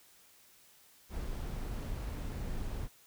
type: noise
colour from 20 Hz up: brown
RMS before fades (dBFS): -38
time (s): 1.09-2.89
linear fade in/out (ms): 50
effects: white hiss -62 dBFS RMS until 3.06 s